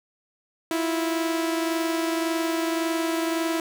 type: tone pair together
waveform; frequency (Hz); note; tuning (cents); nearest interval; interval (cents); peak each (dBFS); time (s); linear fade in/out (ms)
sawtooth; 327.4 / 349.2; E4 / F4; -12 / 0; minor second; 112; -20 / -28; 0.71-3.6; 2
effects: none